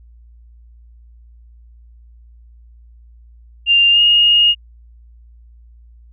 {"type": "tone with pitch glide", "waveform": "sine", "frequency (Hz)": [2794, 2854], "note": ["F7", "F7"], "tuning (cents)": [0, 37], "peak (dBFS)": -8, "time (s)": [3.66, 4.55], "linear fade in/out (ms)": 50, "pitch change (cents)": 37, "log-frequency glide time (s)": [3.91, 4], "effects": ["added 58 Hz sine -41 dBFS peak until 6.12 s"]}